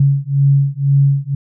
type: beating tone pair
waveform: sine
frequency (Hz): 138.4 / 140.4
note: C#3 / C#3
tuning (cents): -2 / +22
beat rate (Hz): 2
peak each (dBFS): -13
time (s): 0-1.35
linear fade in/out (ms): 5
effects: none